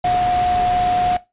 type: tone in noise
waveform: sine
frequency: 721 Hz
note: F#5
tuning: 45 cents flat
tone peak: -15 dBFS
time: 0.04-1.17 s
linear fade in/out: 5 ms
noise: pink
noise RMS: -27 dBFS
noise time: 0.04-1.17 s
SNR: +9 dB
effects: noise-tail reverb RT60 0.2 s tail -17 dB re dry + resampled to 8000 Hz